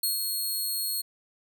10% pulse tone with ADSR envelope, 4299 Hz, C8, 46 cents sharp, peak -17 dBFS, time 0.03-1.02 s, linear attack 5 ms, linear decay 140 ms, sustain -4 dB, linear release 14 ms, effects none

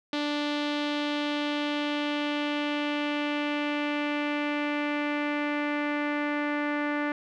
sawtooth tone with low-pass filter sweep, 293.7 Hz, D4, in tune, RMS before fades -29 dBFS, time 0.13-7.12 s, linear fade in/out 2 ms, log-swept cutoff 3800 to 1900 Hz, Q 2.5, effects none

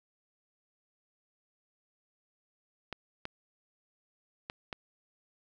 clicks, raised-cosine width 0.3 ms, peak -21 dBFS, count 4, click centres 2.927 / 3.254 / 4.499 / 4.728 s, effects none

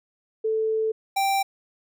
sine / square tone pair in turn, 440 / 783.7 Hz, A4 / G5, 0 / -1 cents, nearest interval minor seventh, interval 999 cents, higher second, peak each -21 dBFS, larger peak neither, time 0.44-0.92 / 1.16-1.43 s, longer first, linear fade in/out 10 ms, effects none

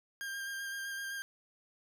40% pulse tone with vibrato, 1600 Hz, G6, 35 cents sharp, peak -37 dBFS, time 0.21-1.22 s, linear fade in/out 0 ms, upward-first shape square, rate 7.8 Hz, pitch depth 15 cents each way, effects none

